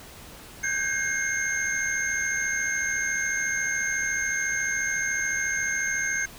sine tone cluster, 1551 / 1625 / 2144 / 6360 Hz, G6 / G#6 / C7 / G8, -19 / -38 / +42 / +24 cents, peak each -30 dBFS, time 0.63-6.26 s, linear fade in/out 10 ms, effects pink hiss -45 dBFS RMS until 6.38 s

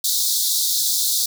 pink high-pass noise, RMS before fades -20 dBFS, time 0.04-1.26 s, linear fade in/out 5 ms, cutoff 3600 Hz, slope 96 dB/octave, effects none

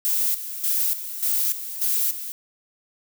violet noise with tremolo, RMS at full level -22 dBFS, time 0.05-2.32 s, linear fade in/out 0 ms, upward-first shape square, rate 1.7 Hz, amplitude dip 70%, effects none

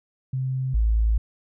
sine tone pair in turn, 130.81 / 55 Hz, C3 / A1, 0 / 0 cents, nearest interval octave + minor third, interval 1500 cents, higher first, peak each -23 / -17 dBFS, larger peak second, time 0.33-0.74 / 0.74-1.18 s, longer second, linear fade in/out 5 ms, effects none

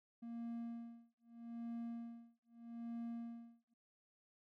triangle tone with tremolo, 233.1 Hz, A#3, in tune, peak -40 dBFS, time 0.22-3.74 s, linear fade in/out 10 ms, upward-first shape sine, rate 0.8 Hz, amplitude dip 100%, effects none

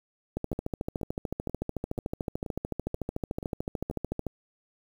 two click trains, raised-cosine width 2 ms, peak -17 / -22 dBFS, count 54 / 8, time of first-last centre 0.37-4.267 / 0.53-3.912 s, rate 13.6 / 2.07 Hz, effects 8-bit

